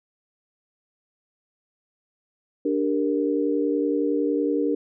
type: chord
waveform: sine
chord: G minor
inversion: second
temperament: equal with one note detuned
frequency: 293.7 / 395.4 / 466.2 Hz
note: D4 / G4 / Bb4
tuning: 0 / +15 / 0 cents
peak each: -23 / -27 / -25 dBFS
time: 2.65-4.75 s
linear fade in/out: 5 ms
effects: none